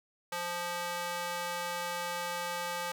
square tone with high-pass filter, 174.61 Hz, F3, in tune, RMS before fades -36 dBFS, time 0.32-2.92 s, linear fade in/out 5 ms, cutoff 770 Hz, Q 1, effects none

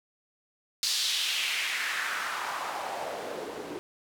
white noise with band-pass filter sweep, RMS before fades -32 dBFS, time 0.83-3.79 s, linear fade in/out 0 ms, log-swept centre 4700 to 340 Hz, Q 2.3, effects none

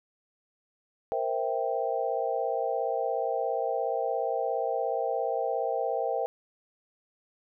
sine chord, C dominant seventh, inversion third, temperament equal, 466.2 / 523.3 / 659.3 / 784 Hz, Bb4 / C5 / E5 / G5, 0 / 0 / 0 / 0 cents, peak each -32 dBFS, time 1.12-6.26 s, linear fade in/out 0 ms, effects none

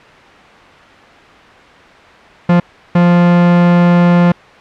45% pulse tone bursts at uneven times, 174.61 Hz, F3, in tune, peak -6 dBFS, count 2, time 2.49-2.6 / 2.95-4.32 s, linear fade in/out 5 ms, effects white hiss -38 dBFS RMS until 4.6 s + low-pass 2000 Hz 12 dB/octave

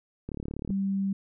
click train, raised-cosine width 3 ms, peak -22 dBFS, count 16, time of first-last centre 0.29-0.704 s, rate 36.2 Hz
sine tone, 195.4 Hz, G3, 5 cents flat, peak -25 dBFS, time 0.69-1.13 s, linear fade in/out 5 ms
effects none

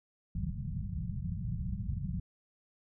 white low-pass noise, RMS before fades -36 dBFS, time 0.35-2.2 s, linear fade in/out 5 ms, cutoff 200 Hz, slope 96 dB/octave, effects none

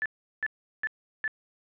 sine tone bursts, 1745 Hz, A6, 15 cents flat, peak -26 dBFS, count 4, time 0.02-1.278 s, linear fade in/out 0 ms, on 37 ms, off 370 ms, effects resampled to 8000 Hz + 10-bit

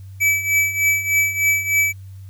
square tone with tremolo, 2300 Hz, D7, 37 cents flat, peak -13 dBFS, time 0.2-1.93 s, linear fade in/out 20 ms, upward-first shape triangle, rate 3.3 Hz, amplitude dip 80%, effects added 96 Hz sine -34 dBFS peak until 2.29 s + white hiss -58 dBFS RMS until 2.29 s

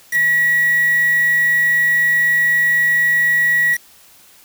sine tone with quantisation, 1924 Hz, B6, 46 cents flat, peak -12 dBFS, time 0.11-3.78 s, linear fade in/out 50 ms, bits 4, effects white hiss -47 dBFS RMS until 4.44 s

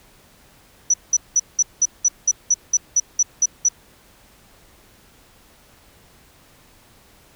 sine tone bursts, 5920 Hz, F#8, in tune, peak -12 dBFS, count 13, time 0.9-3.687 s, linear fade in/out 5 ms, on 39 ms, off 190 ms, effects pink hiss -52 dBFS RMS until 7.35 s

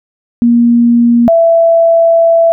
sine tone pair in turn, 236.7 / 666 Hz, A#3 / E5, +27 / +18 cents, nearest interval octave + tritone, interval 1791 cents, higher second, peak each -4 dBFS, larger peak neither, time 0.42-1.28 / 1.28-2.52 s, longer second, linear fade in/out 0 ms, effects none

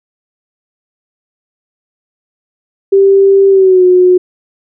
sine tone with pitch glide, 392 to 363.6 Hz, G4 to F#4, 0 to -30 cents, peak -3 dBFS, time 2.92-4.18 s, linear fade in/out 10 ms, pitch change -130 cents, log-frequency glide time 3.49-3.84 s, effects none

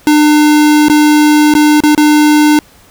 square tone with dropouts, 300 Hz, D4, 37 cents sharp, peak -5 dBFS, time 0.07-2.59 s, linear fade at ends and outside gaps 1 ms, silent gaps 0.884-0.898 / 1.539-1.551 / 1.804-1.836 / 1.949-1.977 s, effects pink hiss -43 dBFS RMS until 2.9 s

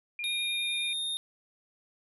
sine tone with vibrato, 2402 Hz, D7, 38 cents sharp, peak -33 dBFS, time 0.19-0.93 s, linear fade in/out 2 ms, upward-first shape sine, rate 9.6 Hz, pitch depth 8 cents each way
square tone with pitch glide, 3716 to 3673 Hz, A#7 to A#7, -6 to -26 cents, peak -31 dBFS, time 0.24-1.17 s, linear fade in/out 0 ms, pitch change -20 cents, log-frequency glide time 0.4-0.74 s
effects none

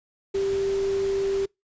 sine tone in noise, 392 Hz, G4, in tune, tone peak -22 dBFS, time 0.34-1.46 s, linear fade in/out 10 ms, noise pink, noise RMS -39 dBFS, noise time 0.34-1.46 s, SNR +14 dB, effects noise-tail reverb RT60 0.2 s tail -26 dB re dry + resampled to 16000 Hz

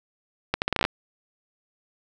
accelerating click train, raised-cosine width 0.3 ms, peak -6 dBFS, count 10, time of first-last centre 0.54-0.851 s, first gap 79 ms, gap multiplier 0.77, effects none

